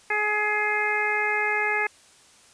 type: harmonic tone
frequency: 421 Hz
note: G#4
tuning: 24 cents sharp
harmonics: 1 / 2 / 3 / 4 / 5 / 6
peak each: -31 / -29 / -34 / -27 / -26 / -32 dBFS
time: 0.1-1.87 s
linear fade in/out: 5 ms
effects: white hiss -54 dBFS RMS until 2.53 s + resampled to 22050 Hz